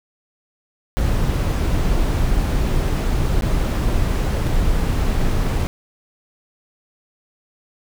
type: noise with dropouts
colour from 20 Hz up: brown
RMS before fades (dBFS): -18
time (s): 0.97-5.67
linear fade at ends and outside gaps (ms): 0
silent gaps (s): 3.41-3.422 / 4.468-4.472
effects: none